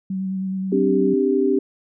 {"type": "tone with vibrato", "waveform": "sine", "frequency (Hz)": 190, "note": "F#3", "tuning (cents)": 46, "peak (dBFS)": -22, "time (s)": [0.1, 1.14], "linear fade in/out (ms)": 5, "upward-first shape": "square", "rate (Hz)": 9.5, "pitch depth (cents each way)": 14}
{"type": "chord", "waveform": "sine", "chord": "C suspended second", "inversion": "none", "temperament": "just", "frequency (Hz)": [261.6, 294.3, 392.4], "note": ["C4", "D4", "G4"], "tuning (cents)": [0, 4, 2], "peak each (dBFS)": [-21, -22, -18], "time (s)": [0.72, 1.59], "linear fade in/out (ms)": 5}
{"effects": []}